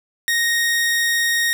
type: tone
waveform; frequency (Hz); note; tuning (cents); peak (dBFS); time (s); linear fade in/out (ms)
sawtooth; 1864.7; A#6; 0; -13; 0.28-1.53; 0
effects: none